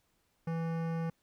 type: tone with hard clipping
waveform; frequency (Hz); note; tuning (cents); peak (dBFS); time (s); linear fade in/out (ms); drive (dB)
sine; 164.81; E3; 0; -34; 0.47-1.1; 5; 17
effects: pink hiss -75 dBFS RMS until 1.22 s